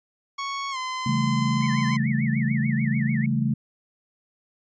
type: tone with pitch glide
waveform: sawtooth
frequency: 1108.7 to 1028.5 Hz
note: C#6 to C6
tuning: 0 to -30 cents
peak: -24 dBFS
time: 0.38-1.97 s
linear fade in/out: 10 ms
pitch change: -130 cents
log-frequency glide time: 0.71-0.77 s
type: chord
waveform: sine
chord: A dominant seventh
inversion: first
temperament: just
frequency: 137.5 / 165 / 198 / 220 Hz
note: C#3 / E3 / G3 / A3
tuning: -14 / +2 / +18 / 0 cents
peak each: -24 / -30 / -30 / -24 dBFS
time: 1.06-3.54 s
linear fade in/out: 5 ms
type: tone with vibrato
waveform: sine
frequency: 1979 Hz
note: B6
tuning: 3 cents sharp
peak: -32 dBFS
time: 1.61-3.26 s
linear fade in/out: 2 ms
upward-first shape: sine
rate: 6.8 Hz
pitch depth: 220 cents each way
effects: resampled to 16000 Hz